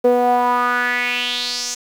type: tone with band-pass filter sweep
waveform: sawtooth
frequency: 245.1 Hz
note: B3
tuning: 13 cents flat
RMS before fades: -18 dBFS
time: 0.04-1.75 s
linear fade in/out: 10 ms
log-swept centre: 490 to 6500 Hz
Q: 4.3
effects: 7-bit